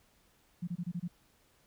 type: tone bursts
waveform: sine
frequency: 174.61 Hz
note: F3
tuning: in tune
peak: -33 dBFS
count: 6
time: 0.62-1.08 s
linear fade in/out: 10 ms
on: 55 ms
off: 26 ms
effects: pink hiss -68 dBFS RMS until 1.66 s